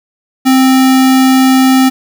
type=tone with sample-and-hold; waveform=sine; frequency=261.6 Hz; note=C4; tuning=in tune; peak=-4 dBFS; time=0.45-1.9 s; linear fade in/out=20 ms; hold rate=1050 Hz; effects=none